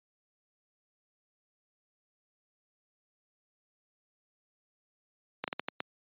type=slowing click train; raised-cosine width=0.3 ms; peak=-16 dBFS; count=6; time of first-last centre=5.44-5.804 s; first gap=38 ms; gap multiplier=1.33; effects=high-pass 200 Hz 12 dB/octave + resampled to 8000 Hz